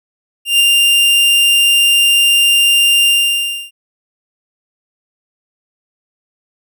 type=tone with ADSR envelope; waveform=45% pulse; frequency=2794 Hz; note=F7; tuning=in tune; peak=-6 dBFS; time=0.45-3.71 s; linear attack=150 ms; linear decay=3 ms; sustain=-2 dB; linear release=630 ms; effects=none